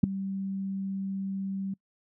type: tone with ADSR envelope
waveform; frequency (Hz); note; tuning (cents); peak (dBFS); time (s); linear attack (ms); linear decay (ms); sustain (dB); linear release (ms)
sine; 194; G3; -18; -11; 0.03-1.74; 9; 4; -19; 6
effects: noise-tail reverb RT60 0.1 s tail -26 dB re dry